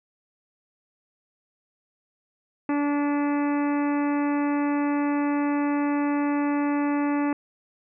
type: harmonic tone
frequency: 289.2 Hz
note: D4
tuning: 27 cents flat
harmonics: 1 / 2 / 3 / 4 / 5 / 6 / 7 / 8 / 9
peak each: -22 / -34 / -32 / -36 / -41 / -41 / -41 / -46 / -44 dBFS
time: 2.69-7.33 s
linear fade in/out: 2 ms
effects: none